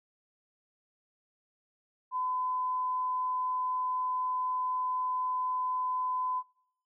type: tone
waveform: sine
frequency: 1012 Hz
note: B5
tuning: 42 cents sharp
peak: -29 dBFS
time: 2.11-6.43 s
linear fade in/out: 50 ms
effects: noise-tail reverb RT60 0.7 s tail -23 dB re dry